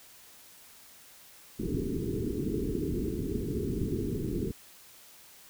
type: low-pass noise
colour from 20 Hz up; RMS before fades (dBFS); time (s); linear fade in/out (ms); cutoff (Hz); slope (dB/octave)
white; -32; 1.59-4.52; 10; 430; 96
type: clicks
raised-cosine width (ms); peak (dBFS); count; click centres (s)
5; -20; 2; 1.749 / 3.817
effects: white hiss -54 dBFS RMS until 5.49 s